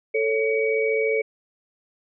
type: tone cluster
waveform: sine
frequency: 441.9 / 556 / 2263 Hz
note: A4 / C#5 / C#7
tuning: +7 / +5 / +35 cents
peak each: -21 / -27 / -26 dBFS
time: 0.14-1.22 s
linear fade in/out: 10 ms
effects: none